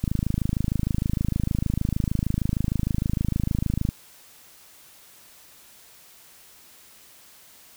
click train, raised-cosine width 5 ms, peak -11 dBFS, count 103, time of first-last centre 0.04-3.889 s, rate 26.5 Hz, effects white hiss -51 dBFS RMS until 7.76 s

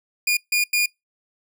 sawtooth tone bursts at uneven times, 2432 Hz, D#7, 40 cents flat, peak -14 dBFS, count 3, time 0.27-0.37 / 0.52-0.64 / 0.73-0.86 s, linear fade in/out 5 ms, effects noise-tail reverb RT60 0.2 s tail -26 dB re dry

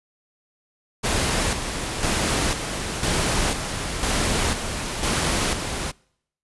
pink noise with tremolo, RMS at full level -22 dBFS, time 1.03-5.92 s, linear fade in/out 20 ms, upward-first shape square, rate 1 Hz, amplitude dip 50%, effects noise-tail reverb RT60 0.7 s tail -26 dB re dry + resampled to 24000 Hz

